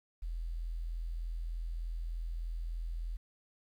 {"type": "tone", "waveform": "sine", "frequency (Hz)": 41.66, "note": "E1", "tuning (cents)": 19, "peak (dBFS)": -35, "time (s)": [0.22, 3.17], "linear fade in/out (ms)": 10, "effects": ["11-bit"]}